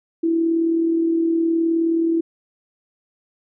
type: tone with amplitude modulation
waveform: sine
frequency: 330.4 Hz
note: E4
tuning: 4 cents sharp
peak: -14 dBFS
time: 0.23-2.21 s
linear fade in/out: 10 ms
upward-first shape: sine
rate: 39.2 Hz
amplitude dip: 40%
effects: none